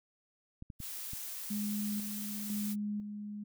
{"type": "clicks", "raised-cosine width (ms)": 5, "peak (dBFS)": -32, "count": 4, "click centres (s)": [0.624, 0.702, 0.803, 1.134]}
{"type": "noise", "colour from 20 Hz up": "blue", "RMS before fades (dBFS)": -42, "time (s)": [0.79, 2.76], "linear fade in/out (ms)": 50}
{"type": "tone with tremolo", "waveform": "sine", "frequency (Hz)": 207.7, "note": "G#3", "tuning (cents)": 0, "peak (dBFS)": -33, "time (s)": [1.5, 3.44], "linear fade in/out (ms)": 10, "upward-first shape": "square", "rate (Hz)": 1, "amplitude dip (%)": 50}
{"effects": []}